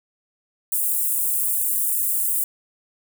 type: high-pass noise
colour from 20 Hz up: white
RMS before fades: -22 dBFS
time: 0.72-2.44 s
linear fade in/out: 2 ms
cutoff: 8200 Hz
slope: 48 dB/octave
effects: none